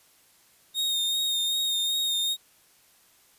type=tone with vibrato; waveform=40% pulse; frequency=3700 Hz; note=A#7; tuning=14 cents flat; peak=-23 dBFS; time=0.74-2.37 s; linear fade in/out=50 ms; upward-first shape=sine; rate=2.6 Hz; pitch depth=26 cents each way; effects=white hiss -60 dBFS RMS until 3.38 s + resampled to 32000 Hz

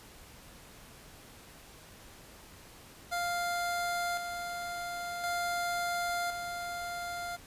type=tone with tremolo; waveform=25% pulse; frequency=698.5 Hz; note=F5; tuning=in tune; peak=-27 dBFS; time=3.11-7.37 s; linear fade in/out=20 ms; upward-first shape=square; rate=0.47 Hz; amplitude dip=45%; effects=pink hiss -53 dBFS RMS until 7.46 s + resampled to 32000 Hz

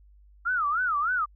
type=tone with vibrato; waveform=sine; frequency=1318.5 Hz; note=E6; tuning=in tune; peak=-23 dBFS; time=0.45-1.26 s; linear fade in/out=20 ms; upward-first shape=sine; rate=3.3 Hz; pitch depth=240 cents each way; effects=added 50 Hz sine -52 dBFS peak until 1.35 s

